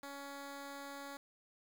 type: tone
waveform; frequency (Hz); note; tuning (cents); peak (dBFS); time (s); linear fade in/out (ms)
10% pulse; 280.1; C#4; +18; -37; 0.03-1.17; 2
effects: 11-bit